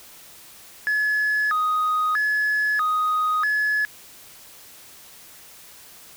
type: tone with vibrato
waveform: sine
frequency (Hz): 1459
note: F#6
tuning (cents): -25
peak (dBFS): -17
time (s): 0.87-3.85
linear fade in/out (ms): 0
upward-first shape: square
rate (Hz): 0.78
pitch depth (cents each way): 270
effects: tanh soft clip ceiling -17 dBFS + white hiss -46 dBFS RMS until 6.16 s